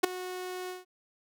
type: tone with ADSR envelope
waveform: sawtooth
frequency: 366.1 Hz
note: F#4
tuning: 18 cents flat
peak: -13 dBFS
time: 0.03-0.85 s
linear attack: 12 ms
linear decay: 8 ms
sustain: -19 dB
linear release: 160 ms
effects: none